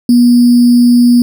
sine tone with sample-and-hold, 241.8 Hz, B3, 36 cents flat, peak -3 dBFS, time 0.09-1.22 s, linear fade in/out 2 ms, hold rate 4900 Hz, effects none

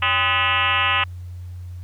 sine tone with frequency modulation, 1951 Hz, B6, 22 cents flat, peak -16 dBFS, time 0.02-1.04 s, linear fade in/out 5 ms, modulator 231 Hz, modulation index 4.5, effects added 89 Hz sine -31 dBFS peak until 1.83 s + pink hiss -57 dBFS RMS until 1.83 s

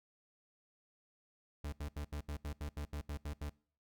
40% pulse tone bursts, 73.3 Hz, D2, 3 cents flat, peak -38 dBFS, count 12, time 1.64-3.496 s, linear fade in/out 5 ms, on 85 ms, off 76 ms, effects noise-tail reverb RT60 0.5 s tail -24 dB re dry

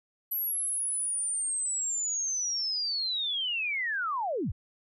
sine linear sweep, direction down, 11840 to 43.65 Hz, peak -28 dBFS, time 0.31-4.52 s, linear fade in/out 10 ms, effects none

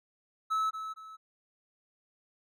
triangle tone with echo, 1300 Hz, E6, 24 cents flat, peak -25 dBFS, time 0.5-0.71 s, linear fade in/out 20 ms, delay 230 ms, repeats 2, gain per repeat -9 dB, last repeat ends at 1.17 s, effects none

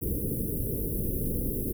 pink band-stop noise, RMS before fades -30 dBFS, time 0.01-1.73 s, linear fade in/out 20 ms, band 480 to 11000 Hz, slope 48 dB/octave, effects none

